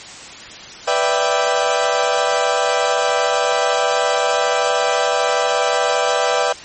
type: chord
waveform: 30% pulse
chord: E minor seventh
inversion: second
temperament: equal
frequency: 493.9 / 587.3 / 659.3 / 784 Hz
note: B4 / D5 / E5 / G5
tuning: 0 / 0 / 0 / 0 cents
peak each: -18 dBFS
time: 0.87-6.53 s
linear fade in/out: 10 ms
effects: white hiss -35 dBFS RMS until 6.64 s + MP3 32 kbps